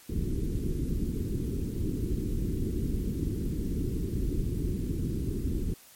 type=low-pass noise; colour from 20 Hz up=pink; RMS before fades=-30 dBFS; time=0.09-5.74 s; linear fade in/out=5 ms; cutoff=390 Hz; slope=48 dB/octave; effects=white hiss -54 dBFS RMS until 5.95 s + MP3 64 kbps